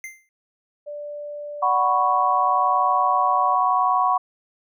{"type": "tone with exponential decay", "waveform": "square", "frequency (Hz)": 2086, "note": "C7", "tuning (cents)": -6, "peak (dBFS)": -30, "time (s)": [0.04, 0.29], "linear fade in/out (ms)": 1, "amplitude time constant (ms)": 54}
{"type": "tone", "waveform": "sine", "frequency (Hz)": 587.3, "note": "D5", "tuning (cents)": 0, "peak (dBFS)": -30, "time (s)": [0.86, 3.56], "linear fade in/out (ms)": 20}
{"type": "chord", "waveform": "sine", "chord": "F# suspended fourth", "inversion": "none", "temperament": "equal", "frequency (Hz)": [740, 987.8, 1108.7], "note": ["F#5", "B5", "C#6"], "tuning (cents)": [0, 0, 0], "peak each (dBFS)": [-21, -22, -20], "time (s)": [1.62, 4.18], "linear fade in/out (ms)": 10}
{"effects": []}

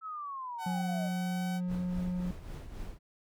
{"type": "linear sweep", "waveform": "sine", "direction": "down", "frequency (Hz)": [1315, 585], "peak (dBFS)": -37, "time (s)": [0.01, 1.1], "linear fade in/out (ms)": 50}
{"type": "tone with pitch glide", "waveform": "sawtooth", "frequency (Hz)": [750, 757], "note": ["F#5", "F#5"], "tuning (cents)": [23, 39], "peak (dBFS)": -36, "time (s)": [0.58, 1.61], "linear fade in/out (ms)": 50, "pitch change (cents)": 16, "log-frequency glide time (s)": [0.73, 1.42]}
{"type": "tone", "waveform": "triangle", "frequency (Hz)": 179.7, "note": "F3", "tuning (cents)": 50, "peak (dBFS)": -29, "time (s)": [0.66, 2.31], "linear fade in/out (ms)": 5}
{"type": "noise with tremolo", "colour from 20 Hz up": "brown", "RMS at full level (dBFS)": -39, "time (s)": [1.67, 2.99], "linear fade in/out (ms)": 50, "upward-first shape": "triangle", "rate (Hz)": 3.7, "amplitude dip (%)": 65}
{"effects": []}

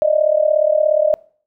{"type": "tone with amplitude modulation", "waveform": "sine", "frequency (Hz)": 612, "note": "D#5", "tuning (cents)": -29, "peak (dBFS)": -8, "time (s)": [0.02, 1.14], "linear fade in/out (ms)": 0, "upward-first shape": "sine", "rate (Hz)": 37, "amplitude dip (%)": 85, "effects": ["noise-tail reverb RT60 0.5 s tail -24 dB re dry"]}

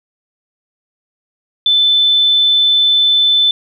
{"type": "tone", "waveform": "sine", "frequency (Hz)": 3520, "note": "A7", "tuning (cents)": 0, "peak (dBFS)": -8, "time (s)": [1.66, 3.51], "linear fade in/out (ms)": 2, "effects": ["8-bit"]}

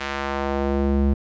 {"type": "tone with band-pass filter sweep", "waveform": "square", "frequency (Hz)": 69.4, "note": "C#2", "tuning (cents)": 3, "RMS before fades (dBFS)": -22, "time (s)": [0, 1.14], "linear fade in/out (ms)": 10, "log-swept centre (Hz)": [2200, 160], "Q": 0.86, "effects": ["resampled to 16000 Hz"]}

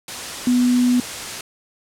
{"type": "tone in noise", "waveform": "sine", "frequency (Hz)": 247.1, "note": "B3", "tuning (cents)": 1, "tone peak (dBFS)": -13, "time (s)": [0.47, 1], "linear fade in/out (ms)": 2, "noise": "white", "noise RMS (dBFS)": -29, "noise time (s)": [0.08, 1.41], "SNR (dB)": 13, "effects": ["low-pass 9000 Hz 12 dB/octave"]}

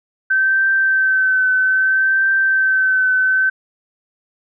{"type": "tone with vibrato", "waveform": "sine", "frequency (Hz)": 1541, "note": "G6", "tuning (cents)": -30, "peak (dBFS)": -12, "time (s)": [0.3, 3.5], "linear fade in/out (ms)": 10, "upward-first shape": "triangle", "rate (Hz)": 0.62, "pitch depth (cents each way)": 30, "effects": []}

